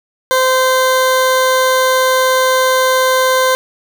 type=tone; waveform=20% pulse; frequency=517 Hz; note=C5; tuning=21 cents flat; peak=-5 dBFS; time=0.31-3.55 s; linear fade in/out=0 ms; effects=none